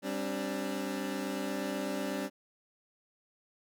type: chord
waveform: 25% pulse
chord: G suspended fourth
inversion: none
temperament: equal with one note detuned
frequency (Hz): 196 / 265.6 / 293.7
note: G3 / C4 / D4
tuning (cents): 0 / +26 / 0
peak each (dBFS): -34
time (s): 0.02-2.3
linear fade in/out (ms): 50
effects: none